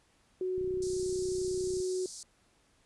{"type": "tone", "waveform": "sine", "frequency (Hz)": 370, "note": "F#4", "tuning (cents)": 0, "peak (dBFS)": -30, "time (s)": [0.41, 2.06], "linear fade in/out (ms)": 2}
{"type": "click train", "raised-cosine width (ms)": 5, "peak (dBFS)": -35, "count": 39, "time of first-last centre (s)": [0.58, 1.802], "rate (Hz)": 31.1}
{"type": "band-pass noise", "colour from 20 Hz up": "white", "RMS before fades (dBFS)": -46, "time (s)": [0.82, 2.23], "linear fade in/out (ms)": 2, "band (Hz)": [4400, 9400], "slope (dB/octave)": 48}
{"effects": ["pink hiss -68 dBFS RMS until 2.85 s", "resampled to 24000 Hz"]}